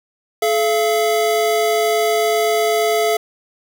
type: tone pair together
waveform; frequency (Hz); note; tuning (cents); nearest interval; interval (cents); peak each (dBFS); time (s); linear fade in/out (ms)
square; 429.8 / 682.3; A4 / F5; -41 / -41; minor sixth; 800; -18; 0.42-3.17; 5
effects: 7-bit